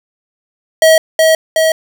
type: tone with echo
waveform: square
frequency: 640 Hz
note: D#5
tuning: 49 cents sharp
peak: -5 dBFS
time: 0.82-0.98 s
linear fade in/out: 2 ms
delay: 370 ms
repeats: 2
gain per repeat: -2 dB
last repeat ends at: 1.72 s
effects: none